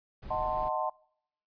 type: noise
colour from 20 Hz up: brown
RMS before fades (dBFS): -42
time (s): 0.22-0.69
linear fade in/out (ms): 10
type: chord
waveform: sine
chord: D# diminished seventh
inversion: none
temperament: equal with one note detuned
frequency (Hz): 622.3 / 740 / 888.2 / 1046.5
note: D#5 / F#5 / A5 / C6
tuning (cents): 0 / 0 / +16 / 0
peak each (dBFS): -34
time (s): 0.3-0.9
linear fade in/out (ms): 10
effects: noise-tail reverb RT60 0.7 s tail -24 dB re dry + resampled to 11025 Hz